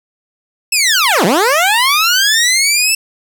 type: linear two-way sweep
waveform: 15% pulse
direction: down then up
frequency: 2671 to 158.9 to 2671 Hz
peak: -3 dBFS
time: 0.72-2.95 s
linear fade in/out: 5 ms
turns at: 1.25 s
effects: none